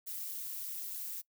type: noise with amplitude modulation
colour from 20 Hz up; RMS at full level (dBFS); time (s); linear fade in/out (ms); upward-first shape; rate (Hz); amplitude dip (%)
violet; -38; 0.06-1.22; 20; sine; 193; 65
effects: noise-tail reverb RT60 0.1 s tail -22 dB re dry